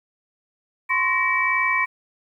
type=tone cluster; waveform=sine; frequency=1032 / 1094 / 1876 / 2296 Hz; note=C6 / C#6 / A#6 / D7; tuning=-24 / -23 / +11 / -40 cents; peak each=-24 / -29 / -24 / -21 dBFS; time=0.89-1.86 s; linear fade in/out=20 ms; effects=9-bit

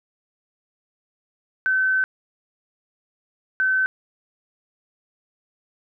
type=tone bursts at uneven times; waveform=sine; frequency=1529 Hz; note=G6; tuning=44 cents flat; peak=-17 dBFS; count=2; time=1.66-2.04 / 3.6-3.86 s; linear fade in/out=0 ms; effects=none

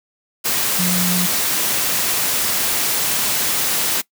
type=tone in noise; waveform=sine; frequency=179.8 Hz; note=F#3; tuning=49 cents flat; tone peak=-18 dBFS; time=0.78-1.27 s; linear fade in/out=20 ms; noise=white; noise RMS=-19 dBFS; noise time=0.44-4.02 s; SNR=-2 dB; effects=noise-tail reverb RT60 0.1 s tail -21 dB re dry + high-pass 100 Hz 12 dB/octave

